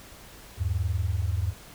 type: tone pair together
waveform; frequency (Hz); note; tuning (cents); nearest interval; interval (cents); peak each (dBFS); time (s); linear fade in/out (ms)
sine; 79.7 / 100.42; D#2 / G2; +42 / +42; major third; 400; -27; 0.57-1.54; 50
effects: added 50 Hz sine -56 dBFS peak until 1.74 s + pink hiss -48 dBFS RMS until 1.74 s